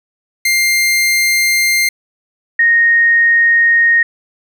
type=tone pair in turn; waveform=sawtooth / sine; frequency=2100 / 1860.1 Hz; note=C7 / A#6; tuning=+6 / -4 cents; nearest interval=major second; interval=210 cents; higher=first; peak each=-7 dBFS; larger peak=neither; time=0.45-1.89 / 2.59-4.03 s; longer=neither; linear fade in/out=5 ms; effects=none